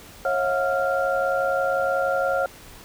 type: tone cluster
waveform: sine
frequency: 545 / 651 / 722 / 1389 Hz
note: C#5 / E5 / F#5 / F6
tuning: -29 / -22 / -43 / -10 cents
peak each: -23 / -30 / -26 / -26 dBFS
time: 0.25-2.46 s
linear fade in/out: 2 ms
effects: pink hiss -45 dBFS RMS until 2.84 s